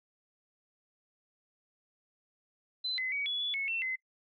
sine tone with pitch steps, 4040 / 2037 / 2261 / 3399 / 3429 / 2197 / 2695 / 2049 Hz, B7 / C7 / C#7 / G#7 / A7 / C#7 / E7 / C7, +39 / -47 / +34 / +39 / -45 / -16 / +38 / -37 cents, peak -31 dBFS, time 2.84-3.96 s, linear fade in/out 10 ms, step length 140 ms, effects noise-tail reverb RT60 0.1 s tail -25 dB re dry

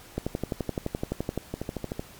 two click trains, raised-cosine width 2 ms, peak -14 / -17 dBFS, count 15 / 7, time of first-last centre 0.18-1.377 / 1.54-1.995 s, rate 11.7 / 13.2 Hz, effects pink hiss -49 dBFS RMS until 2.19 s + MP3 96 kbps

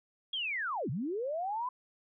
sine linear two-way sweep, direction down then up, 3331 to 112.2 to 1028 Hz, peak -32 dBFS, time 0.33-1.69 s, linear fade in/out 5 ms, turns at 0.9 s, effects none

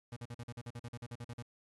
35% pulse tone bursts, 118.9 Hz, A#2, 35 cents sharp, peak -40 dBFS, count 15, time 0.12-1.425 s, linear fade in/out 5 ms, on 45 ms, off 45 ms, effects AAC 32 kbps

